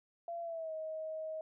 sine tone with pitch glide, 681 to 631.7 Hz, F5 to D#5, -44 to +26 cents, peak -38 dBFS, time 0.28-1.41 s, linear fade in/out 2 ms, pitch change -130 cents, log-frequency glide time 0.42-0.73 s, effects none

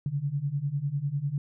sine beating tone pair, 137 / 147 Hz, C#3 / D3, -20 / +2 cents, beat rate 10 Hz, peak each -31 / -29 dBFS, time 0.06-1.38 s, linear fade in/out 2 ms, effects none

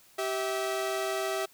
sawtooth tone pair together, 387.4 / 650 Hz, G4 / E5, -20 / -24 cents, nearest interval major sixth, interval 896 cents, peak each -28 dBFS, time 0.18-1.46 s, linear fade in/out 10 ms, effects white hiss -59 dBFS RMS until 1.53 s

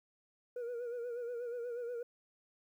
sine tone with vibrato, 479.4 Hz, A#4, 48 cents sharp, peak -35 dBFS, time 0.56-2.03 s, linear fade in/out 5 ms, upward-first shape sine, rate 8.3 Hz, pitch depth 57 cents each way, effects tanh soft clip ceiling -37 dBFS + 12-bit

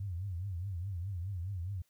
sine tone with vibrato, 92.4 Hz, F#2, 2 cents flat, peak -35 dBFS, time 0-1.82 s, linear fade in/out 5 ms, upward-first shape triangle, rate 4.8 Hz, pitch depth 200 cents each way, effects white hiss -75 dBFS RMS until 1.89 s

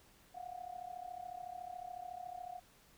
sine tone with amplitude modulation, 721 Hz, F#5, 45 cents flat, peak -40 dBFS, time 0.34-2.6 s, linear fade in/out 20 ms, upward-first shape sine, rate 33.9 Hz, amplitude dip 85%, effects pink hiss -65 dBFS RMS until 2.97 s

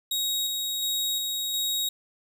sawtooth tone with tremolo, 3780 Hz, A#7, 23 cents sharp, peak -22 dBFS, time 0.11-1.89 s, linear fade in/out 5 ms, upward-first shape square, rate 1.4 Hz, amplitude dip 25%, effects none

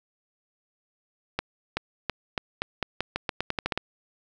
accelerating click train, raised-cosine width 0.3 ms, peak -10 dBFS, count 15, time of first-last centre 1.39-3.776 s, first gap 380 ms, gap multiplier 0.86, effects none

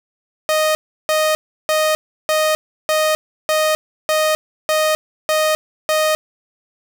sawtooth tone bursts, 621 Hz, D#5, 3 cents flat, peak -10 dBFS, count 10, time 0.49-6.15 s, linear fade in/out 0 ms, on 260 ms, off 340 ms, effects none

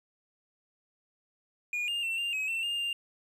triangle tone with pitch steps, 2438 / 2814 / 2698 / 2794 / 2547 / 2692 / 2814 / 2796 Hz, D#7 / F7 / E7 / F7 / D#7 / E7 / F7 / F7, -36 / +12 / +40 / 0 / +40 / +36 / +12 / +1 cents, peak -28 dBFS, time 1.73-2.93 s, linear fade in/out 2 ms, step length 150 ms, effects none

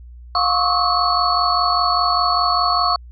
sine tone cluster, 710 / 1087 / 1132 / 1283 / 4417 Hz, F5 / C#6 / C#6 / E6 / C#8, +28 / -34 / +36 / -47 / -7 cents, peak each -21 dBFS, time 0.35-2.96 s, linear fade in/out 2 ms, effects added 60 Hz sine -36 dBFS peak until 3.11 s

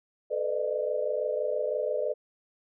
sine tone cluster, 437.7 / 501 / 599 / 625 Hz, A4 / B4 / D5 / D#5, -9 / +25 / +34 / +8 cents, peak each -33 / -31 / -30 / -38 dBFS, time 0.3-2.14 s, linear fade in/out 20 ms, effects none

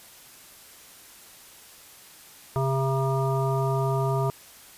harmonic tone with a mistuned harmonic, 134 Hz, C3, 42 cents sharp, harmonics 1 / 3 / 5 / 7 / 9, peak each -24 / -29 / -31 / -32 / -34 dBFS, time 2.56-4.3 s, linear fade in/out 0 ms, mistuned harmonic 7, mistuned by +21 cents, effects white hiss -49 dBFS RMS until 4.77 s + resampled to 32000 Hz

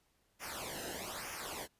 pink noise with flanger, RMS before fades -43 dBFS, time 0.39-1.68 s, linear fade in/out 50 ms, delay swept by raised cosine 0.24 to 0.89 ms, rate 1.1 Hz, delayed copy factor -0.8, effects pink hiss -75 dBFS RMS until 1.79 s + resampled to 32000 Hz

